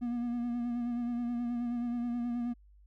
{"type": "tone with vibrato", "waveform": "triangle", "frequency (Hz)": 239.7, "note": "A#3", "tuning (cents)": 48, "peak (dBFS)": -29, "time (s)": [0.01, 2.54], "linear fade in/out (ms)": 20, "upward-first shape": "sine", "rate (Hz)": 9.4, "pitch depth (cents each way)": 30, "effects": ["added 50 Hz sine -56 dBFS peak until 2.86 s"]}